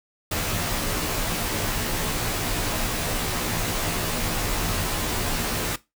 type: noise with comb filter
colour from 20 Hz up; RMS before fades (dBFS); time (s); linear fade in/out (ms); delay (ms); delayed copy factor
pink; -26; 0.31-5.76; 5; 15; -1
effects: noise-tail reverb RT60 0.2 s tail -17 dB re dry